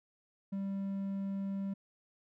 triangle tone, 196 Hz, G3, in tune, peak -32 dBFS, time 0.52-1.74 s, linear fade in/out 10 ms, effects none

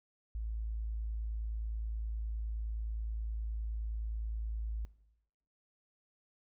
sine tone, 54.8 Hz, A1, 6 cents flat, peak -35 dBFS, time 0.35-4.85 s, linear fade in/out 0 ms, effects noise-tail reverb RT60 0.9 s tail -19 dB re dry

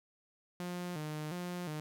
sawtooth tone with vibrato, 164.7 Hz, E3, 1 cent flat, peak -34 dBFS, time 0.6-1.8 s, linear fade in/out 0 ms, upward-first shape square, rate 1.4 Hz, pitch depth 130 cents each way, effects none

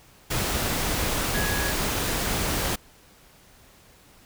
sine tone in noise, 1669 Hz, G#6, 8 cents sharp, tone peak -30 dBFS, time 1.34-1.72 s, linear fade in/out 10 ms, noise pink, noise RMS -26 dBFS, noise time 0.3-2.76 s, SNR -7 dB, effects pink hiss -54 dBFS RMS until 4.25 s

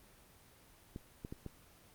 clicks, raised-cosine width 3 ms, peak -30 dBFS, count 4, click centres 0.961 / 1.249 / 1.325 / 1.463 s, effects pink hiss -62 dBFS RMS until 1.94 s + Opus 24 kbps

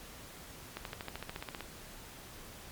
accelerating click train, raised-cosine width 0.3 ms, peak -23 dBFS, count 13, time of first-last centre 0.77-1.607 s, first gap 82 ms, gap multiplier 0.97, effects pink hiss -50 dBFS RMS until 2.71 s + MP3 96 kbps

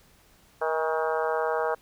harmonic tone with a mistuned harmonic, 158.5 Hz, D#3, 32 cents sharp, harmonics 3 / 4 / 5 / 6 / 7 / 8 / 9 / 10, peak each -28 / -30 / -32 / -34 / -35 / -36 / -37 / -38 dBFS, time 0.61-1.75 s, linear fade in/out 10 ms, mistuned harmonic 5, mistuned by +48 cents, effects pink hiss -59 dBFS RMS until 1.81 s

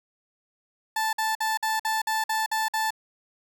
30% pulse tone bursts, 879 Hz, A5, 2 cents flat, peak -21 dBFS, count 9, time 0.96-2.906 s, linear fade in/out 5 ms, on 170 ms, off 52 ms, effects none

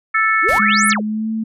harmonic tone, 440 Hz, A4, in tune, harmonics 3 / 4 / 5, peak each -16 / -17 / -18 dBFS, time 0.14-0.94 s, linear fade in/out 10 ms
sine exponential two-way sweep, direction up then down, 275.7 to 11540 to 275.7 Hz, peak -18 dBFS, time 0.42-1.02 s, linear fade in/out 50 ms, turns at 0.88 s
pink noise, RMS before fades -28 dBFS, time 0.48-0.59 s, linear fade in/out 10 ms
sine tone with pitch glide, 207.7 to 221.3 Hz, G#3 to A3, 0 to +10 cents, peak -18 dBFS, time 0.59-1.44 s, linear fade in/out 10 ms, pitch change +110 cents, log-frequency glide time 0.88-1.3 s
effects resampled to 32000 Hz

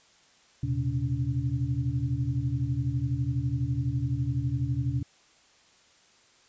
sine tone cluster, 80 / 120.6 / 132.6 / 285.1 Hz, D#2 / B2 / C3 / C#4, +49 / -41 / +23 / +49 cents, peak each -35 / -29 / -29 / -36 dBFS, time 0.63-5.03 s, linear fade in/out 5 ms, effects white hiss -60 dBFS RMS until 6.48 s + resampled to 16000 Hz

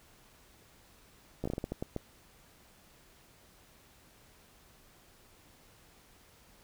slowing click train, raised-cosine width 2 ms, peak -21 dBFS, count 10, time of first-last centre 1.44-1.963 s, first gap 15 ms, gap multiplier 1.32, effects pink hiss -61 dBFS RMS until 6.63 s

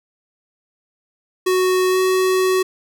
square tone with pitch glide, 370 to 373.7 Hz, F#4 to F#4, 0 to +17 cents, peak -15 dBFS, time 1.46-2.63 s, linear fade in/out 10 ms, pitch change +17 cents, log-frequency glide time 1.9-1.98 s, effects none

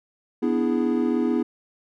triangle chord, E dominant seventh, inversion second, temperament equal, 246.9 / 293.7 / 329.6 / 415.3 Hz, B3 / D4 / E4 / G#4, 0 / 0 / 0 / 0 cents, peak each -21 / -26 / -23 / -26 dBFS, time 0.42-1.43 s, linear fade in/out 10 ms, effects none

